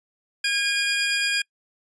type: tone pair together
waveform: 25% pulse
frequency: 1627.6 / 2437 Hz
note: G#6 / D#7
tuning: -35 / -37 cents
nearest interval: perfect fifth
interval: 698 cents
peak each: -20 dBFS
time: 0.44-1.42 s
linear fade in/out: 5 ms
effects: noise-tail reverb RT60 0.1 s tail -26 dB re dry + resampled to 22050 Hz